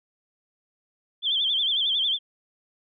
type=tone with vibrato; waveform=sine; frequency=3322 Hz; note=G#7; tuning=in tune; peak=-21 dBFS; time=1.22-2.19 s; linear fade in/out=50 ms; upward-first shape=sine; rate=11 Hz; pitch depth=120 cents each way; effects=none

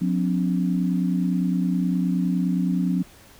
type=tone cluster; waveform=sine; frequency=180 / 258.1 / 287.8 Hz; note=F#3 / C4 / D4; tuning=-47 / -23 / -35 cents; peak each=-21 / -26 / -29 dBFS; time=0.01-3.03 s; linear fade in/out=10 ms; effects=pink hiss -50 dBFS RMS until 3.39 s

